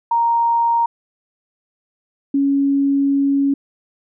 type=tone pair in turn; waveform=sine; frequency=932.3 / 278.1 Hz; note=A#5 / C#4; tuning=0 / +6 cents; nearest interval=octave + major sixth; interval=2094 cents; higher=first; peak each=-13 dBFS; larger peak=neither; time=0.11-0.86 / 2.34-3.54 s; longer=second; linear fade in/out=5 ms; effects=none